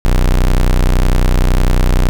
40% pulse tone, 30.92 Hz, B0, 3 cents sharp, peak -7 dBFS, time 0.05-2.09 s, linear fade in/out 0 ms, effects none

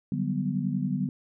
sine chord, G major seventh, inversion second, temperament equal, 146.83 / 185 / 196 / 246.9 Hz, D3 / F#3 / G3 / B3, 0 / 0 / 0 / 0 cents, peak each -31 dBFS, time 0.12-1.09 s, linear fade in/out 2 ms, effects none

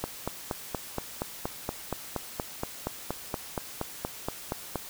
click train, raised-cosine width 1 ms, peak -15 dBFS, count 21, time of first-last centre 0.04-4.757 s, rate 4.24 Hz, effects white hiss -43 dBFS RMS until 4.89 s

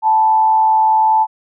sine tone with frequency modulation, 875 Hz, A5, 10 cents flat, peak -9 dBFS, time 0.02-1.27 s, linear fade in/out 50 ms, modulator 101 Hz, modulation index 0.42, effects none

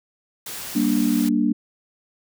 white noise, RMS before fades -33 dBFS, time 0.46-1.29 s, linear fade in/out 5 ms
sine chord, G minor, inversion none, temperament just, 196 / 235.2 / 294 Hz, G3 / Bb3 / D4, 0 / +16 / +2 cents, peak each -24 / -20 / -21 dBFS, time 0.75-1.53 s, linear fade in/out 10 ms
effects none

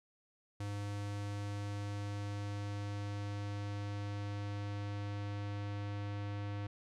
square tone with low-pass filter sweep, 102 Hz, G#2, 31 cents flat, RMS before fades -40 dBFS, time 0.6-6.67 s, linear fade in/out 5 ms, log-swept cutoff 8700 to 3400 Hz, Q 0.85, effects none

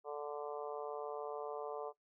harmonic tone, 146.83 Hz, D3, in tune, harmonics 3 / 4 / 5 / 6 / 7 / 8, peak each -42 / -46 / -47 / -53 / -51 / -53 dBFS, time 0.04-1.93 s, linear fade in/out 50 ms, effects noise-tail reverb RT60 0.1 s tail -17 dB re dry

